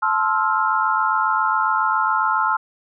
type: chord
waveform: sine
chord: F major seventh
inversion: first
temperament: just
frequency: 873.1 / 1047.7 / 1309.6 / 1396.9 Hz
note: A5 / C6 / E6 / F6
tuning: -14 / +2 / -12 / 0 cents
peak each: -22 dBFS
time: 0.02-2.57 s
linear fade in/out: 10 ms
effects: none